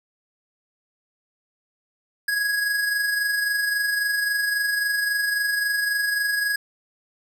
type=tone with amplitude modulation; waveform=square; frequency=1661.2 Hz; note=G#6; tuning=in tune; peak=-20 dBFS; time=2.28-6.56 s; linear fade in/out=5 ms; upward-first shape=sine; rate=23.7 Hz; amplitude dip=40%; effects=none